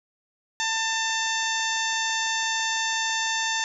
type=harmonic tone with a mistuned harmonic; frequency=894 Hz; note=A5; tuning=27 cents sharp; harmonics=1 / 2 / 3 / 4 / 5 / 6 / 7 / 8; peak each=-30 / -28 / -34 / -31 / -37 / -36 / -33 / -36 dBFS; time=0.6-3.64 s; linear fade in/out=0 ms; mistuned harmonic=5; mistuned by=+20 cents; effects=none